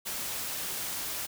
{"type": "noise", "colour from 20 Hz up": "white", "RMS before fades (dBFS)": -35, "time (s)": [0.05, 1.27], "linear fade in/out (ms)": 20, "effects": []}